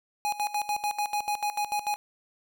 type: tone with tremolo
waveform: square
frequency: 830.6 Hz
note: G#5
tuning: in tune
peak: -26 dBFS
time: 0.25-1.96 s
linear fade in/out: 0 ms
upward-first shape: square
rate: 6.8 Hz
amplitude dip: 80%
effects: none